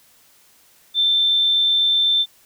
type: tone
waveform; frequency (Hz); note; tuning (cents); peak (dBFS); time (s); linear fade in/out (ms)
sine; 3556; A7; +18; -14; 0.94-2.26; 50
effects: white hiss -54 dBFS RMS until 2.45 s